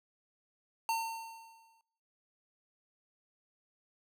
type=tone with exponential decay; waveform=square; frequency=907 Hz; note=A#5; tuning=48 cents flat; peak=-29 dBFS; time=0.89-1.81 s; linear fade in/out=1 ms; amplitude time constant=200 ms; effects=noise-tail reverb RT60 0.8 s tail -22 dB re dry